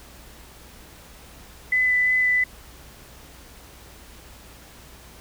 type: tone with vibrato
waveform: sine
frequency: 2002 Hz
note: B6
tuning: 23 cents sharp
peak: -17 dBFS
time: 1.72-2.44 s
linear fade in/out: 5 ms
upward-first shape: sine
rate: 2.9 Hz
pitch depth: 9 cents each way
effects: added 60 Hz sine -49 dBFS peak until 5.2 s + pink hiss -47 dBFS RMS until 5.2 s